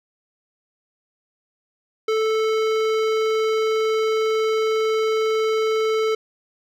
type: tone with hard clipping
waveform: sine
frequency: 439 Hz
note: A4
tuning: 4 cents flat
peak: -20 dBFS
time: 2.08-6.15 s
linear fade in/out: 5 ms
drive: 17 dB
effects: none